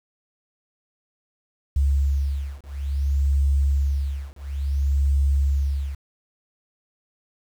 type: beating tone pair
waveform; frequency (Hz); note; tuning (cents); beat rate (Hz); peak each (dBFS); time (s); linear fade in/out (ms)
sine; 69.3 / 69.88; C#2 / C#2; 0 / +15; 0.58; -22 / -22; 1.76-5.95; 5
effects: 8-bit